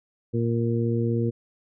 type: harmonic tone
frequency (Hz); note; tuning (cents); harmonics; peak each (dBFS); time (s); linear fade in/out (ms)
116.54; A#2; 0; 1 / 2 / 3 / 4; -24 / -27 / -29 / -30; 0.33-1.31; 20
effects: none